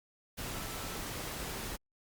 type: tone in noise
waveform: sine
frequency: 1318.5 Hz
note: E6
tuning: in tune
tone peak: -50 dBFS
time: 0.53-1.01 s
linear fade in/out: 20 ms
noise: pink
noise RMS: -40 dBFS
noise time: 0.37-1.77 s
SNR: -13 dB
effects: Opus 48 kbps